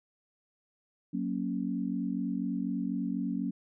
sine chord, F# major, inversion none, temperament equal, 185 / 233.1 / 277.2 Hz, F#3 / A#3 / C#4, 0 / 0 / 0 cents, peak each -34 dBFS, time 1.13-3.51 s, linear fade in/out 10 ms, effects none

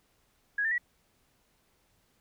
sine tone with pitch steps, 1661.2 / 1790.7 / 1930.4 Hz, G#6 / A6 / B6, 0 / +30 / -40 cents, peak -26 dBFS, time 0.58-0.781 s, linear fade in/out 5 ms, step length 67 ms, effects pink hiss -70 dBFS RMS until 2.2 s

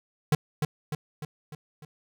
square tone with echo, 150.8 Hz, D3, 46 cents sharp, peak -19 dBFS, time 0.32-0.35 s, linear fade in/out 2 ms, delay 300 ms, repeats 5, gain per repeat -5 dB, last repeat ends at 1.85 s, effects none

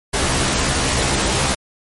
pink noise with comb filter, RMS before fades -18 dBFS, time 0.13-1.55 s, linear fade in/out 10 ms, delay 15 ms, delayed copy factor +0.85, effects MP3 48 kbps

